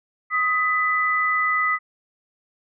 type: tone pair together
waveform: sine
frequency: 1254 / 1990.6 Hz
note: D#6 / B6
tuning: +13 / +13 cents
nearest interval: minor sixth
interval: 800 cents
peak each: -21 dBFS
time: 0.3-1.79 s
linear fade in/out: 50 ms
effects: none